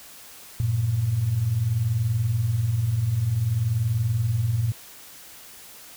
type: tone pair together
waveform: sine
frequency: 95.38 / 115.9 Hz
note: G2 / A#2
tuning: -47 / -10 cents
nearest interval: minor third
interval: 337 cents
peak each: -28 / -21 dBFS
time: 0.6-4.72 s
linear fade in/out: 0 ms
effects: white hiss -45 dBFS RMS until 5.96 s